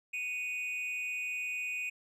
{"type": "tone with amplitude modulation", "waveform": "triangle", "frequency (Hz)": 2489, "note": "D#7", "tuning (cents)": 0, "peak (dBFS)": -29, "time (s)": [0.13, 1.9], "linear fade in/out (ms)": 10, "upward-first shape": "sine", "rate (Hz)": 256, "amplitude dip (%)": 70, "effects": []}